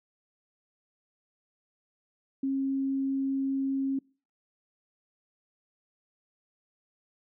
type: tone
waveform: sine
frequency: 270.5 Hz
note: C#4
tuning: 42 cents flat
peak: -26 dBFS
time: 2.43-3.99 s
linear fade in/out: 5 ms
effects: noise-tail reverb RT60 0.4 s tail -26 dB re dry